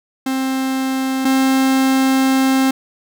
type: tone pair in turn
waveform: 45% pulse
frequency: 264.1 / 265.3 Hz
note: C4 / C4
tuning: +16 / +24 cents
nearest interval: unison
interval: 8 cents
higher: second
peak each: -17 / -12 dBFS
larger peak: second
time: 0.26-1.25 / 1.25-2.71 s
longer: second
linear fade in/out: 5 ms
effects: none